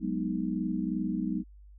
sine chord, G# minor seventh, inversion third, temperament equal, 185 / 207.7 / 246.9 / 311.1 Hz, F#3 / G#3 / B3 / D#4, 0 / 0 / 0 / 0 cents, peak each -33 / -34 / -34 / -34 dBFS, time 0-1.44 s, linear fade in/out 50 ms, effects added 50 Hz sine -49 dBFS peak until 1.78 s

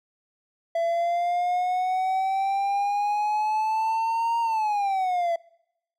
triangle exponential two-way sweep, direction up then down, 668 to 932.3 to 668 Hz, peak -20 dBFS, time 0.75-5.36 s, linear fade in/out 5 ms, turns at 4.4 s, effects noise-tail reverb RT60 0.8 s tail -24 dB re dry

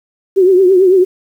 sine tone with vibrato, 373.5 Hz, F#4, 16 cents sharp, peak -5 dBFS, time 0.36-1.05 s, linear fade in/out 20 ms, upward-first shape triangle, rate 9 Hz, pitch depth 100 cents each way, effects 7-bit

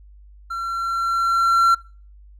triangle tone with level ramp, 1361 Hz, F6, 45 cents flat, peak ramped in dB -23 to -9 dBFS, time 0.5-1.75 s, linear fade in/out 10 ms, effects noise-tail reverb RT60 0.4 s tail -24 dB re dry + added 50 Hz sine -43 dBFS peak until 2.39 s

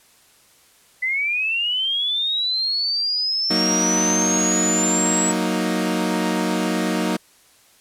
sine linear sweep, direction up, 2000 to 7850 Hz, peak -19 dBFS, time 1.02-5.32 s, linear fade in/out 10 ms
sawtooth chord, D# minor, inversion first, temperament equal, 185 / 233.1 / 311.1 Hz, F#3 / A#3 / D#4, 0 / 0 / 0 cents, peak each -20 dBFS, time 3.5-7.17 s, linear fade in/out 10 ms
effects white hiss -54 dBFS RMS until 7.8 s + low-pass 12000 Hz 12 dB/octave

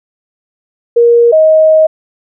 sine tone pair in turn, 471.5 / 629.4 Hz, A#4 / D#5, +20 / +20 cents, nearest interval perfect fourth, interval 500 cents, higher second, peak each -3 dBFS, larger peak neither, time 0.96-1.32 / 1.32-1.87 s, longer second, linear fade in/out 10 ms, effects none

